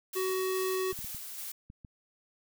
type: noise with tremolo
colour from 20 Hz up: blue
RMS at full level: -40 dBFS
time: 0.13-1.52 s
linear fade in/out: 5 ms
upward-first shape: square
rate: 2.4 Hz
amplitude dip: 25%
type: tone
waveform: square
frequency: 375.2 Hz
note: F#4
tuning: 24 cents sharp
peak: -30 dBFS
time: 0.15-0.93 s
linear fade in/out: 20 ms
type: clicks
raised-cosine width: 5 ms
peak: -35 dBFS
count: 6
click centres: 0.928 / 0.99 / 1.045 / 1.147 / 1.701 / 1.848 s
effects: none